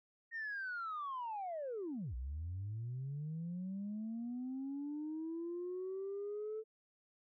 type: linear two-way sweep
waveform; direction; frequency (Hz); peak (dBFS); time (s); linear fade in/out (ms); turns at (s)
sine; down then up; 1864.7 to 58.27 to 441; -38; 0.31-6.64; 50; 2.15
effects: tanh soft clip ceiling -36 dBFS